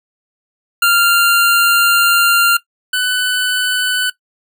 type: tone pair in turn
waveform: 25% pulse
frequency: 1391 / 1497.8 Hz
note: F6 / F#6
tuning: -7 / +21 cents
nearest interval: minor second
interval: 128 cents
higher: second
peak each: -5 / -10 dBFS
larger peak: first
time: 0.82-2.57 / 2.93-4.1 s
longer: first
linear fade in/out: 5 ms
effects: noise-tail reverb RT60 0.1 s tail -18 dB re dry